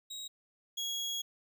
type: tone pair in turn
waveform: 30% pulse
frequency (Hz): 3811 / 3318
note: A#7 / G#7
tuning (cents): +38 / -2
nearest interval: major second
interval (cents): 240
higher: first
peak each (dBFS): -38 / -31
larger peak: second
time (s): 0.1-0.28 / 0.77-1.22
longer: second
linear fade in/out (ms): 10
effects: none